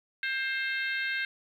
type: harmonic tone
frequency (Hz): 529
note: C5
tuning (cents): +19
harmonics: 3 / 4 / 5 / 6 / 7 / 8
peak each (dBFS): -31 / -34 / -38 / -44 / -42 / -44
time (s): 0.23-1.25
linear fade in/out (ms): 2
effects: 10-bit